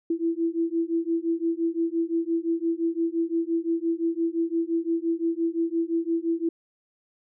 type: beating tone pair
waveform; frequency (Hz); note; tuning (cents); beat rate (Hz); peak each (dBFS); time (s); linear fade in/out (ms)
sine; 329.6 / 335.4; E4 / E4; 0 / +30; 5.8; -26; 0.1-6.49; 5
effects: none